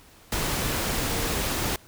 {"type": "tone in noise", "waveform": "sine", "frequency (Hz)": 462.4, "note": "A#4", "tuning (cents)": -14, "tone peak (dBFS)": -37, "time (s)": [1.09, 1.35], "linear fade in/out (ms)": 2, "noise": "pink", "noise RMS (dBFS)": -27, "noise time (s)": [0.32, 1.76], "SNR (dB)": -13, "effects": ["pink hiss -53 dBFS RMS until 1.87 s"]}